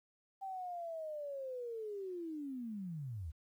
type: linear sweep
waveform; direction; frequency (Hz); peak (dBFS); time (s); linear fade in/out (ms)
sine; down; 784 to 69.3; -40; 0.41-3.32; 20
effects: 12-bit